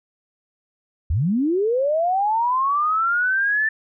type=linear sweep; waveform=sine; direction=up; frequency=63.8 to 1777 Hz; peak=-17 dBFS; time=1.1-3.69 s; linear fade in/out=5 ms; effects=none